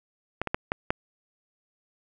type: clicks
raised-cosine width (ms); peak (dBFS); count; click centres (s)
0.5; -12 / -14 / -9 / -10 / -8; 5; 0.416 / 0.473 / 0.545 / 0.719 / 0.905
effects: none